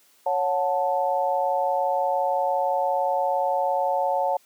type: chord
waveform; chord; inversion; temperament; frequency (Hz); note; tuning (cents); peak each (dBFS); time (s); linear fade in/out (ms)
sine; F# minor; second; equal with one note detuned; 554.4 / 728.5 / 880; C#5 / F#5 / A5; 0 / -27 / 0; -25; 0.26-4.37; 5
effects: white hiss -59 dBFS RMS until 4.45 s + high-pass 200 Hz 12 dB/octave

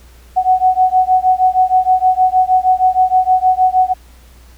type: beating tone pair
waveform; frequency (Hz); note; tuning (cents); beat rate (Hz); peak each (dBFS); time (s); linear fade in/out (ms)
sine; 740 / 746.4; F#5 / F#5; 0 / +15; 6.4; -12; 0.36-3.94; 20
effects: added 60 Hz sine -40 dBFS peak until 4.57 s + pink hiss -48 dBFS RMS until 4.57 s

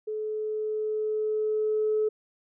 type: tone with level ramp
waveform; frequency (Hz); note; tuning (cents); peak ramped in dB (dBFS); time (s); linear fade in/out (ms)
sine; 430; A4; -40; -29 to -21; 0.07-2.09; 10
effects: tanh soft clip ceiling -17 dBFS

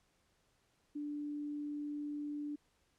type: tone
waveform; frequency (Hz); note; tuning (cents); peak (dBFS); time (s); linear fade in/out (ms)
sine; 293.7; D4; 0; -38; 0.95-2.56; 10
effects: pink hiss -75 dBFS RMS until 2.98 s + low-pass 10000 Hz 12 dB/octave

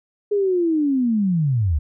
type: linear sweep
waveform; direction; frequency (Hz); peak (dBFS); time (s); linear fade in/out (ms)
sine; down; 418.4 to 67; -16; 0.31-1.79; 10
effects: none

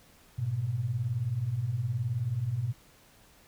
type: beating tone pair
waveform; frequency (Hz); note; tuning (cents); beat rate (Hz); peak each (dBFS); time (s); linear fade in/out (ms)
sine; 103.83 / 122.83; G#2 / B2; 0 / -9; 19; -34 / -29; 0.38-2.73; 10
effects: pink hiss -59 dBFS RMS until 3.47 s

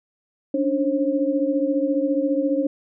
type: tone cluster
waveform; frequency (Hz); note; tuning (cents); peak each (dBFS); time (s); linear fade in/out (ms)
sine; 281.4 / 296 / 536; C#4 / D4 / C5; +26 / +14 / +42; -23; 0.54-2.67; 5
effects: none

